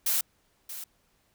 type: noise with echo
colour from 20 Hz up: blue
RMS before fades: -26 dBFS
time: 0.06-0.21 s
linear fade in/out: 5 ms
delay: 630 ms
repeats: 1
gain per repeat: -13 dB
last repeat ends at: 0.84 s
effects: pink hiss -69 dBFS RMS until 1.34 s